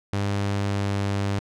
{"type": "tone with pitch glide", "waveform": "sawtooth", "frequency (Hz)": [100.4, 99.82], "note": ["G2", "G2"], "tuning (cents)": [42, 32], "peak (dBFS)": -19, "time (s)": [0.13, 1.39], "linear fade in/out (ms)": 0, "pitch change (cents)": -10, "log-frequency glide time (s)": [0.33, 1.24], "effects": ["low-pass 7000 Hz 12 dB/octave"]}